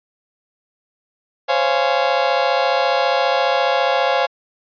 35% pulse chord, Db major seventh, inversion third, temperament just, 519.7 / 554.4 / 693 / 831.5 Hz, C5 / Db5 / F5 / Ab5, -12 / 0 / -14 / +2 cents, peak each -19 dBFS, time 1.48-4.27 s, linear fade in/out 20 ms, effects resampled to 11025 Hz

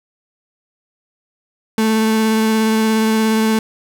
35% pulse tone with vibrato, 220 Hz, A3, in tune, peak -11 dBFS, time 1.78-3.59 s, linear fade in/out 2 ms, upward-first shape sine, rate 17 Hz, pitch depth 11 cents each way, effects none

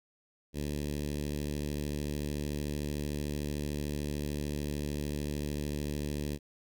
10% pulse tone with notch filter, 73.42 Hz, D2, in tune, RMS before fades -35 dBFS, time 0.53-6.39 s, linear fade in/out 50 ms, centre 1200 Hz, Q 0.52, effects none

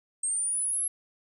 sine linear sweep, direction up, 8380 to 11175 Hz, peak -26 dBFS, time 0.23-0.88 s, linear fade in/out 5 ms, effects none

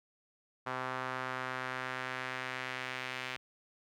sawtooth tone with band-pass filter sweep, 128.6 Hz, C3, 30 cents flat, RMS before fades -39 dBFS, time 0.66-3.37 s, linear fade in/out 10 ms, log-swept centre 1200 to 2400 Hz, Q 1.6, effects none

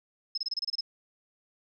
sine tone bursts, 5170 Hz, E8, 34 cents flat, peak -28 dBFS, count 9, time 0.35-0.809 s, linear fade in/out 5 ms, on 27 ms, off 27 ms, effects none

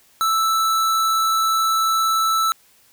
square tone, 1318.5 Hz, E6, in tune, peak -17 dBFS, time 0.21-2.52 s, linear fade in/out 0 ms, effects white hiss -55 dBFS RMS until 2.92 s

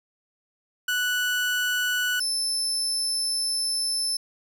30% pulse tone pair in turn, 1480 / 5274 Hz, F#6 / E8, 0 / 0 cents, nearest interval octave + minor seventh, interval 2200 cents, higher second, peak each -20 dBFS, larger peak neither, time 0.88-2.2 / 2.2-4.17 s, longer second, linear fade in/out 5 ms, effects none

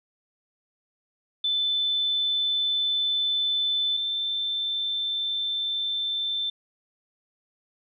sine tone pair in turn, 3520 / 3549 Hz, A7 / A7, 0 / +14 cents, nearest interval unison, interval 14 cents, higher second, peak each -22 / -25 dBFS, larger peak first, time 1.44-3.97 / 3.97-6.5 s, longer neither, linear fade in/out 5 ms, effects none

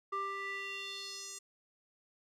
square tone with band-pass filter sweep, 394 Hz, G4, 9 cents sharp, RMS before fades -41 dBFS, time 0.12-1.39 s, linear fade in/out 10 ms, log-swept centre 1100 to 7400 Hz, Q 3.1, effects none

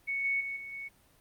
sine tone with level steps, 2217 Hz, C#7, in tune, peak -30 / -27 / -34 / -40 / -38 dBFS, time 0.07-0.89 s, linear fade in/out 20 ms, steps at 0.24 / 0.4 / 0.56 / 0.72 s, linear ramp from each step 10 ms, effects pink hiss -64 dBFS RMS until 1.2 s + Opus 32 kbps

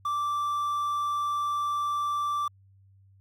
triangle tone with quantisation, 1170 Hz, D6, 7 cents flat, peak -24 dBFS, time 0.05-2.48 s, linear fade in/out 5 ms, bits 9, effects added 97 Hz sine -55 dBFS peak until 3.2 s

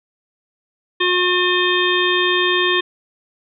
harmonic tone with a mistuned harmonic, 360 Hz, F#4, 47 cents flat, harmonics 1 / 3 / 5 / 7 / 9 / 10, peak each -19 / -22 / -20 / -24 / -22 / -23 dBFS, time 1-2.81 s, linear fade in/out 10 ms, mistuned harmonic 9, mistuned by -26 cents, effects none

